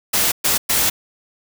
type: noise bursts at uneven times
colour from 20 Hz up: white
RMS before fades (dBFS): -17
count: 3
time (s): 0.13-0.32 / 0.44-0.58 / 0.69-0.9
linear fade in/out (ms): 10
effects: none